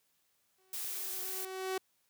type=tone with exponential growth; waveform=sawtooth; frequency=377.2 Hz; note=F#4; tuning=33 cents sharp; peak=-28 dBFS; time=0.58-1.78 s; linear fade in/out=5 ms; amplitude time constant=260 ms
type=noise; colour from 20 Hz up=blue; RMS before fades=-39 dBFS; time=0.73-1.45 s; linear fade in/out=2 ms
effects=white hiss -75 dBFS RMS until 2.09 s + high-pass 60 Hz 12 dB/octave